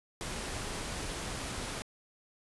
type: noise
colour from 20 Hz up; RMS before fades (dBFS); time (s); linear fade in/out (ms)
pink; -38; 0.21-1.82; 0
effects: resampled to 24000 Hz